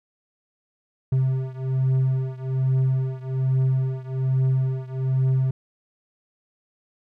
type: beating tone pair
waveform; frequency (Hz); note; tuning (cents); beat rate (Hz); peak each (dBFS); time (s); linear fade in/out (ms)
triangle; 130.81 / 132.01; C3 / C3; 0 / +16; 1.2; -20 / -22; 1.12-5.51; 5
effects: none